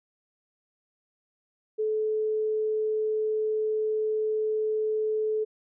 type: tone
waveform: sine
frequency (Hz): 432.4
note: A4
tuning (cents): -30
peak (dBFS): -24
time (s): 1.78-5.45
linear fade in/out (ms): 20
effects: none